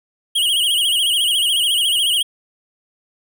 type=tone with vibrato; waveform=square; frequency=3059 Hz; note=G7; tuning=43 cents flat; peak=-15 dBFS; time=0.35-2.23 s; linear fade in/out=10 ms; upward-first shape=sine; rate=14 Hz; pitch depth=130 cents each way; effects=none